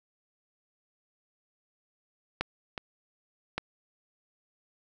clicks, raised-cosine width 0.3 ms, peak -12 / -19 / -14 dBFS, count 3, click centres 2.41 / 2.778 / 3.58 s, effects none

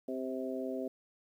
harmonic tone with a mistuned harmonic, 130.81 Hz, C3, in tune, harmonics 2 / 3 / 4 / 5, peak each -38 / -40 / -41 / -42 dBFS, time 0.08-0.88 s, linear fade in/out 5 ms, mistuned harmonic 5, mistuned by -18 cents, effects 11-bit

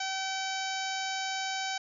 harmonic tone with a mistuned harmonic, 767 Hz, G5, 38 cents flat, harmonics 1 / 2 / 3 / 4 / 5 / 6 / 7 / 8 / 9, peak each -35 / -38 / -40 / -41 / -42 / -43 / -43 / -44 / -45 dBFS, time 0-1.78 s, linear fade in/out 5 ms, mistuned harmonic 9, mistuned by -17 cents, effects none

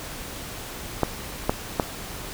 clicks, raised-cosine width 1 ms, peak -5 dBFS, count 3, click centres 1.033 / 1.495 / 1.798 s, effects pink hiss -36 dBFS RMS until 2.33 s

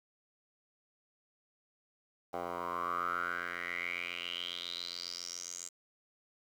10% pulse tone with band-pass filter sweep, 87.31 Hz, F2, in tune, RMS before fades -39 dBFS, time 2.33-5.69 s, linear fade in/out 10 ms, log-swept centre 790 to 7200 Hz, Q 7.3, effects 10-bit

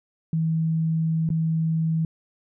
sine tone with dropouts, 161.4 Hz, E3, 36 cents flat, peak -20 dBFS, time 0.33-2.05 s, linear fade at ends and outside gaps 2 ms, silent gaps 1.291-1.302 s, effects none

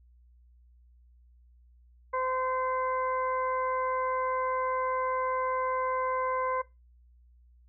harmonic tone, 515 Hz, C5, 28 cents flat, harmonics 1 / 2 / 3 / 4, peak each -32 / -30 / -41 / -41 dBFS, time 2.13-6.62 s, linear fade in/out 10 ms, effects noise-tail reverb RT60 0.2 s tail -17 dB re dry + added 60 Hz sine -56 dBFS peak until 7.68 s

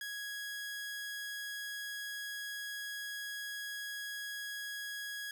sawtooth tone, 1661.2 Hz, G#6, in tune, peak -36 dBFS, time 0.01-5.31 s, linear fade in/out 2 ms, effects none

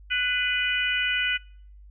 harmonic tone with a mistuned harmonic, 493.9 Hz, B4, in tune, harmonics 3 / 4 / 5 / 6, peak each -27 / -30 / -27 / -28 dBFS, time 0.1-1.38 s, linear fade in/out 20 ms, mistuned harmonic 4, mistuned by +32 cents, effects noise-tail reverb RT60 0.6 s tail -26 dB re dry + added 50 Hz sine -45 dBFS peak until 1.9 s

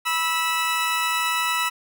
20% pulse tone pair together, 979 / 1308.3 Hz, B5 / E6, -15 / -13 cents, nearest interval perfect fourth, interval 502 cents, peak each -20 / -18 dBFS, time 0.05-1.7 s, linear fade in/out 20 ms, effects none

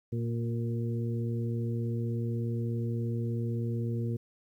harmonic tone with a mistuned harmonic, 116.54 Hz, A#2, in tune, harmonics 1 / 2 / 3 / 4, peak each -30 / -36 / -40 / -42 dBFS, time 0.12-4.17 s, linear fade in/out 10 ms, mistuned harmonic 3, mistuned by +21 cents, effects 11-bit

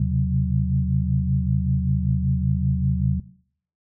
sine tone cluster, 78.1 / 129.8 / 135 / 184.7 Hz, D#2 / C3 / C#3 / F#3, +7 / -13 / -45 / -3 cents, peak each -24 dBFS, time 0-3.2 s, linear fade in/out 5 ms, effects noise-tail reverb RT60 0.6 s tail -18 dB re dry

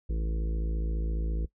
harmonic tone, 54.6 Hz, A1, 13 cents flat, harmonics 1 / 3 / 4 / 5 / 6 / 7 / 8 / 9, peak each -27 / -40 / -48 / -51 / -44 / -51 / -48 / -50 dBFS, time 0.09-1.46 s, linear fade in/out 10 ms, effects noise-tail reverb RT60 0.1 s tail -19 dB re dry

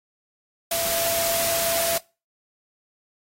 sine tone in noise, 671 Hz, E5, 31 cents sharp, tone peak -26 dBFS, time 0.71-1.98 s, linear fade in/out 5 ms, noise white, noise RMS -25 dBFS, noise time 0.71-1.98 s, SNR -4 dB, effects noise-tail reverb RT60 0.3 s tail -23 dB re dry + AAC 48 kbps

